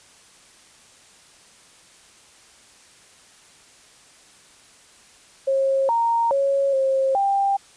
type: tone with pitch steps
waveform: sine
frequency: 540 / 928 / 552 / 535 / 792 Hz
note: C#5 / A#5 / C#5 / C5 / G5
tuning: -45 / -8 / -7 / +38 / +18 cents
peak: -17 dBFS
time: 5.47-7.57 s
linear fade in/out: 10 ms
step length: 420 ms
effects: white hiss -51 dBFS RMS until 7.76 s + resampled to 22050 Hz